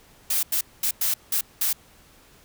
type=noise bursts at uneven times; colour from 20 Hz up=blue; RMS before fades=-23 dBFS; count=6; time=0.3-0.43 / 0.52-0.61 / 0.83-0.91 / 1.01-1.14 / 1.32-1.41 / 1.61-1.73 s; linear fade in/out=5 ms; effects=pink hiss -54 dBFS RMS until 2.44 s